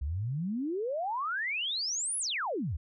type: exponential two-way sweep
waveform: sine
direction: up then down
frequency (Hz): 64.6 to 10810 to 64.6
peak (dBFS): -30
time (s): 0.01-2.77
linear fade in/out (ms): 10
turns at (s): 2.18
effects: none